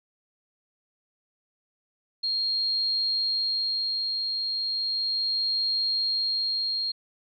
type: tone with tremolo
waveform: sine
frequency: 4235 Hz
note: C8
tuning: 20 cents sharp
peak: -23 dBFS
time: 2.23-6.92 s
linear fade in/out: 10 ms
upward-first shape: sine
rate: 0.35 Hz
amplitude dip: 30%
effects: none